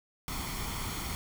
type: noise with comb filter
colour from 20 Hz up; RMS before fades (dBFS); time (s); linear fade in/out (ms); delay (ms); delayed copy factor
pink; -36; 0.28-1.15; 0; 0.91; +0.6
effects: none